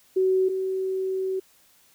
sine tone pair in turn, 376.1 / 378.9 Hz, F#4 / F#4, +28 / +41 cents, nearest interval unison, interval 13 cents, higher second, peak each -18 / -24 dBFS, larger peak first, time 0.16-0.49 / 0.49-1.4 s, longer second, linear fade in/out 10 ms, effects white hiss -59 dBFS RMS until 1.94 s

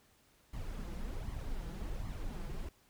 brown noise with flanger, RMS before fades -40 dBFS, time 0.53-2.69 s, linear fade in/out 5 ms, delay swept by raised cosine 0.95 to 5.95 ms, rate 1.3 Hz, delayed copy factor +0.6, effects pink hiss -68 dBFS RMS until 2.89 s

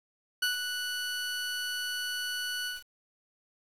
20% pulse tone with ADSR envelope, 1480 Hz, F#6, in tune, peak -20 dBFS, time 0.42-2.84 s, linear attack 8 ms, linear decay 130 ms, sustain -7 dB, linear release 170 ms, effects resampled to 32000 Hz + 8-bit

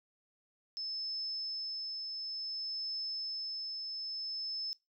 sine tone with tremolo, 5240 Hz, E8, 11 cents flat, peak -35 dBFS, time 0.77-4.73 s, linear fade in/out 0 ms, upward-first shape triangle, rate 0.57 Hz, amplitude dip 30%, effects noise-tail reverb RT60 0.2 s tail -19 dB re dry

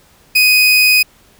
30% pulse tone, 2500 Hz, D#7, 8 cents sharp, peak -5 dBFS, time 0.35-1.03 s, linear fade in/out 10 ms, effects pink hiss -49 dBFS RMS until 1.39 s

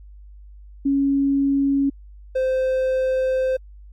sine / triangle tone pair in turn, 277.2 / 519.7 Hz, C#4 / C5, 0 / -12 cents, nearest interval major seventh, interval 1088 cents, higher second, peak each -16 dBFS, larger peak neither, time 0.85-1.9 / 2.35-3.57 s, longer second, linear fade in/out 10 ms, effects added 50 Hz sine -40 dBFS peak until 3.92 s + AAC 64 kbps

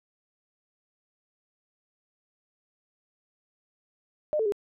sine tone with pitch steps, 606 / 441.4 / 408 Hz, D#5 / A4 / G#4, -46 / +5 / -31 cents, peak -23 dBFS, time 4.33-4.522 s, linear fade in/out 0 ms, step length 64 ms, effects none

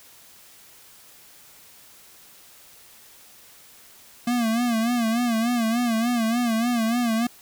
square tone with vibrato, 233.1 Hz, A#3, in tune, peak -21 dBFS, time 4.27-7.27 s, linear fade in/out 5 ms, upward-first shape sine, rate 3.4 Hz, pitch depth 91 cents each way, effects white hiss -50 dBFS RMS until 7.41 s

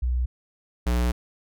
sine / square tone pair in turn, 61.74 / 60.3 Hz, B1 / B1, 0 / -41 cents, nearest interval unison, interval 41 cents, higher first, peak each -21 dBFS, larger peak neither, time 0.02-0.26 / 0.86-1.12 s, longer second, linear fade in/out 10 ms, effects none

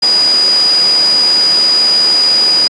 sine tone in noise, 4913 Hz, D#8, 23 cents flat, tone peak -7 dBFS, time 0.02-2.68 s, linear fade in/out 10 ms, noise pink, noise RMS -20 dBFS, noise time 0.02-2.68 s, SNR +10 dB, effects high-pass 300 Hz 12 dB/octave + resampled to 22050 Hz

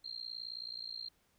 sine tone with amplitude modulation, 4186 Hz, C8, in tune, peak -37 dBFS, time 0.04-1.09 s, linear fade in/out 10 ms, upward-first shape sine, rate 58.9 Hz, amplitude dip 100%, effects pink hiss -73 dBFS RMS until 1.38 s

